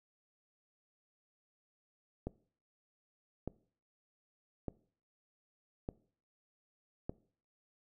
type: click train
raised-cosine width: 2 ms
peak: -24 dBFS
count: 5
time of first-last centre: 2.27-7.095 s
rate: 0.829 Hz
effects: noise-tail reverb RT60 0.5 s tail -21 dB re dry